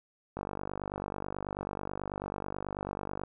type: click train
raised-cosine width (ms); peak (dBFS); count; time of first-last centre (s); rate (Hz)
1; -21; 142; 0.37-3.236; 49.2
effects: none